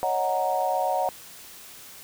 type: chord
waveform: sine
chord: D# minor seventh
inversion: third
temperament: equal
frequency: 554.4 / 622.3 / 740 / 932.3 Hz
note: C#5 / D#5 / F#5 / A#5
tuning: 0 / 0 / 0 / 0 cents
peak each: -29 / -30 / -25 / -29 dBFS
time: 0.03-1.09 s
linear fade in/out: 0 ms
effects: white hiss -45 dBFS RMS until 2.03 s